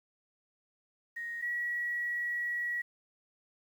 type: tone pair in turn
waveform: sine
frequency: 1872 / 1922.4 Hz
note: A#6 / B6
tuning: +7 / -47 cents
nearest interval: unison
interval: 46 cents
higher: second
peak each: -36 / -31 dBFS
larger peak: second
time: 1.16-1.42 / 1.42-2.82 s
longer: second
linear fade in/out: 10 ms
effects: 10-bit